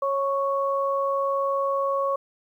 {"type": "tone pair together", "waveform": "sine", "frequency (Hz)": [549.9, 1108.7], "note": ["C#5", "C#6"], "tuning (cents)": [-14, 0], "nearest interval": "octave", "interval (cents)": 1214, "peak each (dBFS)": [-24, -25], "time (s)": [0.02, 2.16], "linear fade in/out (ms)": 5, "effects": ["10-bit"]}